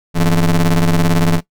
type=ring-modulated tone; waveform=40% pulse; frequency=87.31 Hz; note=F2; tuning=in tune; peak=-6 dBFS; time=0.14-1.41 s; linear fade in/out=50 ms; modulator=78.4 Hz; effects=noise-tail reverb RT60 0.1 s tail -17 dB re dry